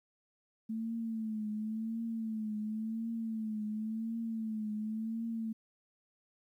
sine tone with vibrato, 220.5 Hz, A3, 4 cents sharp, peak -34 dBFS, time 0.69-5.53 s, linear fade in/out 10 ms, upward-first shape triangle, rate 0.93 Hz, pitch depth 74 cents each way, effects 12-bit

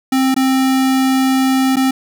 square tone with dropouts, 263.6 Hz, C4, 13 cents sharp, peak -12 dBFS, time 0.12-1.91 s, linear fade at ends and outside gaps 5 ms, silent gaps 0.344-0.363 / 1.759-1.767 s, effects none

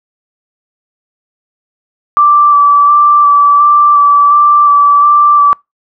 sine tone with vibrato, 1165 Hz, D6, 14 cents flat, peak -3 dBFS, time 2.17-5.53 s, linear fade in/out 0 ms, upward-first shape square, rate 1.4 Hz, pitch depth 14 cents each way, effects noise-tail reverb RT60 0.2 s tail -26 dB re dry

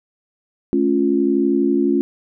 sine chord, A augmented, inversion none, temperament equal with one note detuned, 216.1 / 277.2 / 349.2 Hz, A3 / C#4 / E#4, -31 / 0 / 0 cents, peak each -21 / -17 / -18 dBFS, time 0.73-2.01 s, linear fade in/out 0 ms, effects none

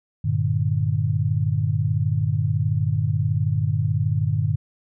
sine chord, G minor, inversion none, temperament equal with one note detuned, 98 / 116.54 / 150 Hz, G2 / Bb2 / D3, 0 / 0 / +37 cents, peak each -23 dBFS, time 0.24-4.56 s, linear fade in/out 10 ms, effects none

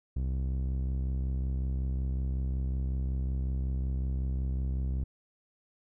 sawtooth tone with low-pass filter, 65.41 Hz, C2, in tune, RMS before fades -31 dBFS, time 0.16-5.04 s, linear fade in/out 5 ms, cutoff 190 Hz, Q 0.5, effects none

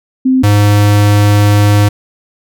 sine / square tone pair in turn, 260 / 103.18 Hz, C4 / G#2, -11 / -11 cents, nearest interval octave + major third, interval 1600 cents, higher first, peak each -6 dBFS, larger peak neither, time 0.25-0.43 / 0.43-1.89 s, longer second, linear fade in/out 10 ms, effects none

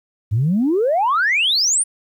sine exponential sweep, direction up, 98 to 9780 Hz, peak -13 dBFS, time 0.31-1.84 s, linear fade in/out 20 ms, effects tanh soft clip ceiling -10 dBFS + 9-bit

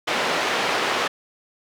pink band-pass noise, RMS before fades -23 dBFS, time 0.07-1.08 s, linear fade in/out 10 ms, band 450 to 3600 Hz, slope 12 dB/octave, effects none

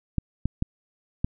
clicks, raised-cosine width 5 ms, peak -11 dBFS, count 4, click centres 0.183 / 0.456 / 0.624 / 1.245 s, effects none

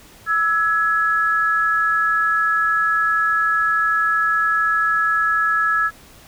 sine tone pair together, 1315.2 / 1682 Hz, E6 / G#6, -4 / +22 cents, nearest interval major third, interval 426 cents, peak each -18 dBFS, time 0.26-5.91 s, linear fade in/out 50 ms, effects pink hiss -46 dBFS RMS until 6.27 s

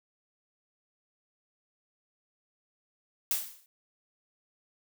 blue noise with exponential decay, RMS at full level -26 dBFS, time 3.31-3.66 s, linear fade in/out 1 ms, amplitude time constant 75 ms, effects none

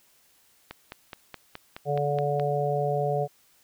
click train, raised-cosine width 0.3 ms, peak -21 dBFS, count 9, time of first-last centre 0.71-2.398 s, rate 4.74 Hz
harmonic tone, 144.6 Hz, D3, 27 cents flat, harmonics 1 / 3 / 4 / 5, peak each -29 / -29 / -29 / -29 dBFS, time 1.85-3.28 s, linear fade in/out 50 ms
effects white hiss -62 dBFS RMS until 3.63 s

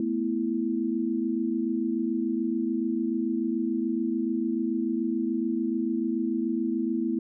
sine chord, A suspended second, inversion none, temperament equal, 220 / 246.9 / 329.6 Hz, A3 / B3 / E4, 0 / 0 / 0 cents, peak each -30 / -29 / -28 dBFS, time 0-7.19 s, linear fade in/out 2 ms, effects none

